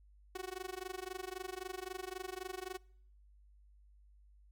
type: tone with amplitude modulation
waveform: sawtooth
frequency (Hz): 371.4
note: F#4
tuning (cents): +7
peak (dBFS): -34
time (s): 0.35-2.78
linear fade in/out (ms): 5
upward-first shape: sine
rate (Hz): 23.8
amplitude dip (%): 95
effects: noise-tail reverb RT60 0.7 s tail -26 dB re dry + added 50 Hz sine -60 dBFS peak until 4.51 s